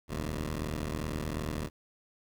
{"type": "tone pair together", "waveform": "10% pulse", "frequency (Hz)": [42.65, 76], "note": ["F1", "D#2"], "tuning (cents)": [-40, -40], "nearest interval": "minor seventh", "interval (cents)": 1000, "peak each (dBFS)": [-28, -27], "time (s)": [0.08, 1.7], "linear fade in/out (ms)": 50, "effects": ["10-bit"]}